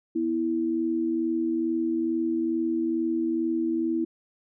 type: tone pair together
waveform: sine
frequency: 245.7 / 328 Hz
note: B3 / E4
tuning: -9 / -9 cents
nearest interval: perfect fourth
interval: 500 cents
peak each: -30 / -24 dBFS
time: 0.15-4.05 s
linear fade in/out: 10 ms
effects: none